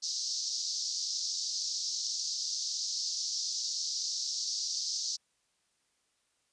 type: band-pass noise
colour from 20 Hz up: pink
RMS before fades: -35 dBFS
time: 0.02-5.17 s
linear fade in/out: 20 ms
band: 4500 to 6200 Hz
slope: 48 dB/octave
effects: white hiss -75 dBFS RMS until 6.52 s + resampled to 22050 Hz